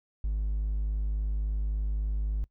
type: tone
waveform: triangle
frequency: 51.8 Hz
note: G#1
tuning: 4 cents flat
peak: -24 dBFS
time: 0.24-2.44 s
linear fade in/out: 0 ms
effects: noise-tail reverb RT60 0.1 s tail -22 dB re dry + tanh soft clip ceiling -20 dBFS